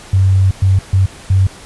sine tone bursts at uneven times, 95.4 Hz, G2, 47 cents flat, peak -7 dBFS, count 4, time 0.13-0.51 / 0.62-0.79 / 0.93-1.06 / 1.3-1.47 s, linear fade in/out 5 ms, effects pink hiss -36 dBFS RMS until 1.65 s + resampled to 24000 Hz

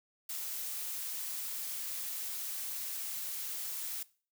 blue noise, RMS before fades -39 dBFS, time 0.29-4.03 s, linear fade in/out 5 ms, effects noise-tail reverb RT60 0.4 s tail -20 dB re dry

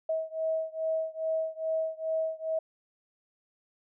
sine beating tone pair, 640 / 642.4 Hz, D#5 / E5, +49 / -45 cents, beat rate 2.4 Hz, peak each -31 / -32 dBFS, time 0.09-2.59 s, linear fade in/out 5 ms, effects none

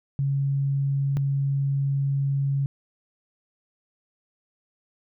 sine tone pair in turn, 138.59 / 138.59 Hz, C#3 / C#3, 0 / 0 cents, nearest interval unison, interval 0 cents, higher neither, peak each -21 dBFS, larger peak neither, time 0.19-1.17 / 1.17-2.66 s, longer second, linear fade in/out 0 ms, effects none

